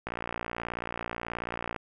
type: click train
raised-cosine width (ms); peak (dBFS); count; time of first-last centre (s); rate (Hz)
0.5; -18; 100; 0.07-1.762; 58.5
effects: none